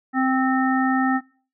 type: harmonic tone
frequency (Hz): 261.6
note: C4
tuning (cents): 0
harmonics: 1 / 3 / 5 / 7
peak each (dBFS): -19 / -24 / -26 / -27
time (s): 0.13-1.21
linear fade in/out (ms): 50
effects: noise-tail reverb RT60 0.4 s tail -20 dB re dry